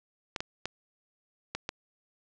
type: clicks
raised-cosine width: 0.2 ms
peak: -15 dBFS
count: 5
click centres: 0.362 / 0.405 / 0.656 / 1.55 / 1.691 s
effects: resampled to 16000 Hz + 7-bit